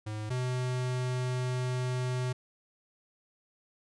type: tone pair in turn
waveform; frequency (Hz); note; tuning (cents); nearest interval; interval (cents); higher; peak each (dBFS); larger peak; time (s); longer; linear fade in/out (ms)
square; 107.2 / 126.38; A2 / B2; -45 / +40; minor third; 285; second; -35 / -30; second; 0.06-0.3 / 0.3-2.33; second; 10
effects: resampled to 22050 Hz